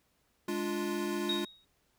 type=chord; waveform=square; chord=D diminished; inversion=second; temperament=equal; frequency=207.7 / 293.7 / 349.2 Hz; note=Ab3 / D4 / F4; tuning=0 / 0 / 0 cents; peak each=-38 / -39 / -35 dBFS; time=0.48-1.45 s; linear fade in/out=5 ms
type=tone with exponential decay; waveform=sine; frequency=3774 Hz; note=A#7; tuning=21 cents sharp; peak=-28 dBFS; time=1.29-1.65 s; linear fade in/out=5 ms; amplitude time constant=78 ms
effects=pink hiss -73 dBFS RMS until 1.98 s